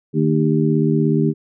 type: harmonic tone with a mistuned harmonic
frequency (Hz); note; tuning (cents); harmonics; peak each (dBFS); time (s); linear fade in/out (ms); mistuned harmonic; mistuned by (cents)
76.8; D#2; -22; 2 / 3 / 4 / 5; -17 / -19 / -21 / -21; 0.13-1.34; 50; 5; +57
effects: none